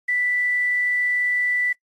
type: tone with quantisation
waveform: sine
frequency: 1975.5 Hz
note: B6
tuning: in tune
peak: -19 dBFS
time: 0.08-1.73 s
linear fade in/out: 10 ms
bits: 8
effects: noise-tail reverb RT60 0.1 s tail -22 dB re dry + AAC 32 kbps